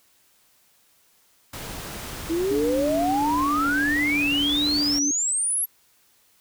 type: noise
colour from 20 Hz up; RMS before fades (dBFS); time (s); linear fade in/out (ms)
pink; -35; 1.53-4.99; 5
type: exponential sweep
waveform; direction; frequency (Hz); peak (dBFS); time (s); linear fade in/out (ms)
sine; up; 318.5 to 11600; -21; 2.29-5.66; 20
type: tone with vibrato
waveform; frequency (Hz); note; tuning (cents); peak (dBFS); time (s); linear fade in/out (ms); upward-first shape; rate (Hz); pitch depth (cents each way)
sine; 290; D4; -22; -24; 2.51-5.11; 2; triangle; 1.5; 26
effects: white hiss -61 dBFS RMS until 6.4 s